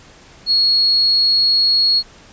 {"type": "tone", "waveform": "sine", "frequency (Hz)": 4324, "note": "C#8", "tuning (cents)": -44, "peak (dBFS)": -11, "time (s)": [0.46, 2.03], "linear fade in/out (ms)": 50, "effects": ["pink hiss -44 dBFS RMS until 2.32 s", "resampled to 16000 Hz"]}